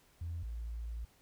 sine tone pair in turn, 84 / 56.85 Hz, E2 / A#1, +33 / -43 cents, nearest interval perfect fifth, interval 676 cents, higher first, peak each -36 / -37 dBFS, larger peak first, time 0.21-0.43 / 0.43-1.05 s, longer second, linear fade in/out 5 ms, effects tanh soft clip ceiling -33 dBFS + pink hiss -67 dBFS RMS until 1.21 s

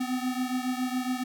square beating tone pair, 251.1 / 258.3 Hz, B3 / C4, +29 / -22 cents, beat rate 7.2 Hz, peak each -30 / -33 dBFS, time 0-1.24 s, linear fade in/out 10 ms, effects none

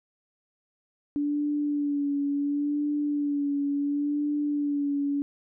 sine tone with vibrato, 288.7 Hz, D4, 30 cents flat, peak -24 dBFS, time 1.16-5.22 s, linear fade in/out 0 ms, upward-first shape sine, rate 0.71 Hz, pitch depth 31 cents each way, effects none

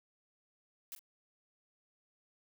blue noise with echo, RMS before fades -44 dBFS, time 0.92-0.95 s, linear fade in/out 0 ms, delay 42 ms, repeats 1, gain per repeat -13 dB, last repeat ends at 0.992 s, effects none

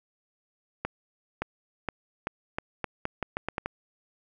accelerating click train, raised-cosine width 0.5 ms, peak -14 dBFS, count 12, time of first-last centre 0.85-3.66 s, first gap 570 ms, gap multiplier 0.82, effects none

